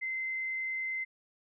sine tone with frequency modulation, 2068 Hz, C7, 21 cents flat, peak -32 dBFS, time 0.01-1.05 s, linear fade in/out 20 ms, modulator 29.8 Hz, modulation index 0.33, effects none

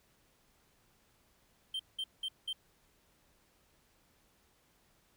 triangle tone bursts, 3136 Hz, G7, in tune, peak -33 dBFS, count 4, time 1.74-2.53 s, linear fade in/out 5 ms, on 55 ms, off 190 ms, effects pink hiss -70 dBFS RMS until 5.16 s

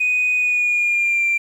sine tone with pitch glide, 2489 to 2366 Hz, D#7 to D7, 0 to +12 cents, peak -14 dBFS, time 0-1.38 s, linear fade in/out 10 ms, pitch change -88 cents, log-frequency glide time 0.36-1.26 s, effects tanh soft clip ceiling -12 dBFS + 8-bit

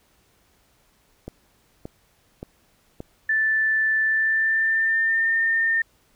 click train, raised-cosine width 2 ms, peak -20 dBFS, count 4, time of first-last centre 1.28-3.004 s, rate 1.74 Hz
sine tone with pitch glide, 1760 to 1814.7 Hz, A6 to A#6, 0 to -47 cents, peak -18 dBFS, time 3.29-5.82 s, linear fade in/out 5 ms, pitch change +53 cents, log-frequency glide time 4.03-5.35 s
effects pink hiss -62 dBFS RMS until 6.15 s

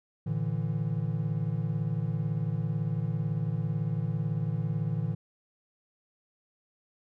triangle chord, A suspended fourth, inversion none, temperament equal with one note detuned, 112.83 / 146.83 / 164.81 Hz, A2 / D3 / E3, +44 / 0 / 0 cents, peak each -30 dBFS, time 0.26-5.15 s, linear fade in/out 10 ms, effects none

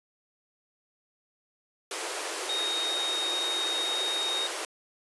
pink high-pass noise, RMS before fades -34 dBFS, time 1.91-4.65 s, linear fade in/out 2 ms, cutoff 320 Hz, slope 96 dB/octave
sine tone, 3729 Hz, A#7, in tune, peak -28 dBFS, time 2.49-4.47 s, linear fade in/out 5 ms
effects resampled to 24000 Hz

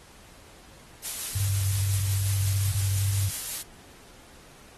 blue noise with tremolo, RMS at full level -30 dBFS, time 1.03-3.63 s, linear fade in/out 20 ms, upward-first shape sine, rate 5.7 Hz, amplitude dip 25%
sine tone with vibrato, 98 Hz, G2, in tune, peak -24 dBFS, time 1.35-3.29 s, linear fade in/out 5 ms, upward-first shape sine, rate 2.4 Hz, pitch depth 9 cents each way
effects pink hiss -52 dBFS RMS until 4.77 s + AAC 32 kbps

